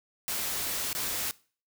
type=noise with dropouts; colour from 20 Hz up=white; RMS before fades=-32 dBFS; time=0.28-1.31 s; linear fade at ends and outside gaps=0 ms; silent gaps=0.929-0.95 s; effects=noise-tail reverb RT60 0.4 s tail -21 dB re dry